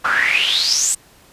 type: noise with band-pass filter sweep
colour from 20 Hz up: pink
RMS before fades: -17 dBFS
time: 0.04-0.95 s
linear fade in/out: 10 ms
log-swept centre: 1300 to 8300 Hz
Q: 9.1
effects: pink hiss -49 dBFS RMS until 1.32 s + resampled to 32000 Hz